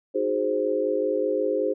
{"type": "chord", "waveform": "sine", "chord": "Ab dominant seventh", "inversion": "second", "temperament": "equal", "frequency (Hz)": [311.1, 370, 415.3, 523.3], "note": ["Eb4", "Gb4", "Ab4", "C5"], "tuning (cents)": [0, 0, 0, 0], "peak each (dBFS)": [-30, -30, -26, -25], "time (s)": [0.14, 1.74], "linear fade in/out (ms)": 20, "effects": []}